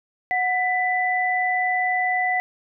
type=tone pair together; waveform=sine; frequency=734.1 / 1990 Hz; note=F#5 / B6; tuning=-14 / +13 cents; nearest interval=octave + perfect fourth; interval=1727 cents; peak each=-22 dBFS; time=0.31-2.4 s; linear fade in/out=0 ms; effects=none